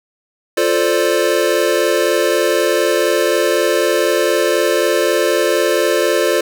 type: chord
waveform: square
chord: D minor seventh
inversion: first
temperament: equal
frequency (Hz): 349.2 / 440 / 523.3 / 587.3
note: F4 / A4 / C5 / D5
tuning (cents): 0 / 0 / 0 / 0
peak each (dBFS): -19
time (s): 0.57-6.41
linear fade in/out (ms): 5
effects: none